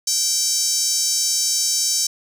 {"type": "tone with high-pass filter", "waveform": "5% pulse", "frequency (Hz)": 777, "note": "G5", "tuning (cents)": -16, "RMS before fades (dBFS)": -20, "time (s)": [0.07, 2.07], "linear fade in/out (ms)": 5, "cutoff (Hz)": 5800, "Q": 3.3, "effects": []}